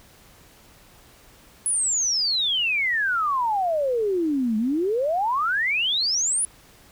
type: exponential two-way sweep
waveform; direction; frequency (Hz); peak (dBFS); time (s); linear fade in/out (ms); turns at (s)
sine; down then up; 10330 to 210 to 10330; -20; 1.66-6.45; 0; 4.57
effects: pink hiss -52 dBFS RMS until 6.91 s